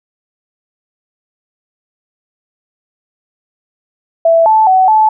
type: tone with pitch steps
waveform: sine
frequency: 662 / 874 / 752 / 868 Hz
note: E5 / A5 / F#5 / A5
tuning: +7 / -12 / +28 / -24 cents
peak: -5 dBFS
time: 4.25-5.09 s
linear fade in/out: 5 ms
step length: 210 ms
effects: none